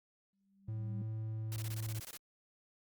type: tone with exponential growth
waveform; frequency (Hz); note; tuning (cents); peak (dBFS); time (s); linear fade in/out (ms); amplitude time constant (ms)
sine; 196; G3; 0; -40; 0.33-1.02; 2; 150
type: tone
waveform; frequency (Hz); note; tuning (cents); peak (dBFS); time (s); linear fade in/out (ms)
triangle; 110; A2; 0; -35; 0.68-2; 5
type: noise bursts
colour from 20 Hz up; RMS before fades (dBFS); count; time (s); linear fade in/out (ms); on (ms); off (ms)
white; -47; 11; 1.52-2.17; 0; 40; 21
effects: Opus 48 kbps